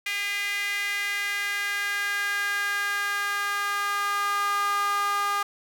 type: tone with high-pass filter sweep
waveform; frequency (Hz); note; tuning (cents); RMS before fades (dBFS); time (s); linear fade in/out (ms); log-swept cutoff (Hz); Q
sawtooth; 405.4; G#4; -42; -27; 0.06-5.43; 5; 2200 to 1100; 4.4
effects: none